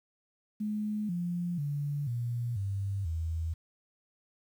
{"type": "tone with pitch steps", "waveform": "sine", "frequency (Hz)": [211.5, 174.79, 144.46, 119.39, 98.67, 81.54], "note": ["G#3", "F3", "D3", "A#2", "G2", "E2"], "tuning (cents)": [32, 2, -28, 42, 12, -18], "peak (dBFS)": -30, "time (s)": [0.6, 3.54], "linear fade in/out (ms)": 10, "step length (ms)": 490, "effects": ["10-bit"]}